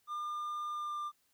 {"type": "tone with pitch glide", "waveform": "triangle", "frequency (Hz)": [1203, 1192.6], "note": ["D6", "D6"], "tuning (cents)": [41, 26], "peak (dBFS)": -34, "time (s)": [0.07, 1.12], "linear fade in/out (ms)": 50, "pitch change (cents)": -15, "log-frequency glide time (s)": [0.73, 0.99], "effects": ["white hiss -74 dBFS RMS until 1.33 s"]}